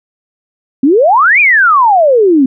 sine exponential two-way sweep, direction up then down, 252.3 to 2489 to 252.3 Hz, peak -4 dBFS, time 0.83-2.46 s, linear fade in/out 5 ms, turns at 1.4 s, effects none

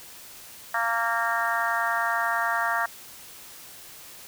harmonic tone, 230.8 Hz, A#3, 17 cents flat, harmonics 3 / 4 / 5 / 6 / 7 / 8, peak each -30 / -30 / -30 / -30 / -30 / -30 dBFS, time 0.74-2.86 s, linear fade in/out 5 ms, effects white hiss -45 dBFS RMS until 4.27 s

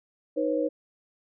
sine tone cluster, 311.3 / 489.9 / 546 Hz, D#4 / B4 / C#5, +1 / -14 / -26 cents, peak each -28 dBFS, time 0.36-0.69 s, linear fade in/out 20 ms, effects none

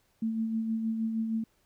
sine tone with tremolo, 223.5 Hz, A3, 27 cents sharp, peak -26 dBFS, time 0.22-1.44 s, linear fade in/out 5 ms, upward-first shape sine, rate 6.4 Hz, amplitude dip 40%, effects pink hiss -70 dBFS RMS until 1.65 s

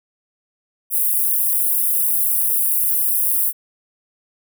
white high-pass noise, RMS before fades -18 dBFS, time 0.9-3.53 s, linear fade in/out 50 ms, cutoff 9700 Hz, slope 48 dB/octave, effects none

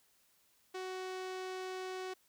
sawtooth tone with low-pass filter, 372.7 Hz, F#4, 13 cents sharp, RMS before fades -42 dBFS, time 0.74-2.14 s, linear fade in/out 10 ms, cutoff 6500 Hz, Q 0.79, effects white hiss -71 dBFS RMS until 2.28 s

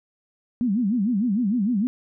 sine tone with vibrato, 220 Hz, A3, in tune, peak -19 dBFS, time 0.61-1.87 s, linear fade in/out 0 ms, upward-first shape sine, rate 6.6 Hz, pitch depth 250 cents each way, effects none

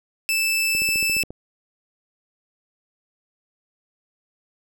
sawtooth tone, 2637 Hz, E7, in tune, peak -16 dBFS, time 0.29-1.23 s, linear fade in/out 0 ms
click train, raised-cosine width 2 ms, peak -21 dBFS, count 9, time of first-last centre 0.75-1.306 s, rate 14.4 Hz
effects none

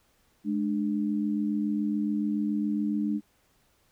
sine tone pair together, 210.4 / 297.5 Hz, G#3 / D4, +23 / +22 cents, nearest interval tritone, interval 599 cents, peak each -27 / -29 dBFS, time 0.44-3.21 s, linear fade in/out 50 ms, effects pink hiss -67 dBFS RMS until 3.91 s

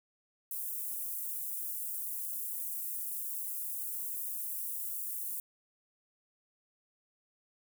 white high-pass noise, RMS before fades -38 dBFS, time 0.51-5.4 s, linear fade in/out 2 ms, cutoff 9900 Hz, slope 24 dB/octave, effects none

